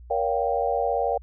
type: chord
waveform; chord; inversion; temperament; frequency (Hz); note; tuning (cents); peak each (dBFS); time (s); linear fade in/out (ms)
sine; G half-diminished seventh; first; just; 470.4 / 564.5 / 705.6 / 784; Bb4 / Db5 / F5 / G5; +16 / +31 / +18 / 0; -27; 0.1-1.18; 10
effects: added 60 Hz sine -42 dBFS peak until 1.22 s